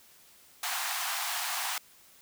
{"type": "high-pass noise", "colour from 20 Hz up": "pink", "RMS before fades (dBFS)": -33, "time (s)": [0.63, 1.78], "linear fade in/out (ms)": 2, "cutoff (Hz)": 690, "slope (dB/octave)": 96, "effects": ["white hiss -58 dBFS RMS until 2.21 s"]}